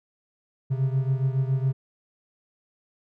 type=beating tone pair; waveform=triangle; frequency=130.81 / 138.01 Hz; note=C3 / C#3; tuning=0 / -7 cents; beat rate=7.2 Hz; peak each=-21 / -25 dBFS; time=0.7-1.73 s; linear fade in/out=20 ms; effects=none